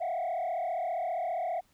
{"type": "tone with frequency modulation", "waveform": "sine", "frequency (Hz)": 698, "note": "F5", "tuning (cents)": -1, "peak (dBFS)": -27, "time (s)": [0, 1.61], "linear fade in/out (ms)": 20, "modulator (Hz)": 35, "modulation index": 1.5, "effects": ["tanh soft clip ceiling -28 dBFS", "pink hiss -68 dBFS RMS until 1.73 s"]}